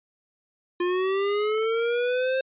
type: linear sweep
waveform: square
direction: up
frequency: 350 to 530 Hz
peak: -23 dBFS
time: 0.8-2.41 s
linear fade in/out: 5 ms
effects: resampled to 8000 Hz